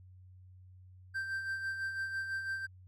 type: tone with tremolo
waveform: triangle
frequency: 1568 Hz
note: G6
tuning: in tune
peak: -31 dBFS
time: 1.14-2.67 s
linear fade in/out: 20 ms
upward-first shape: sine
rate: 6 Hz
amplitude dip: 50%
effects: added 92 Hz sine -53 dBFS peak until 2.87 s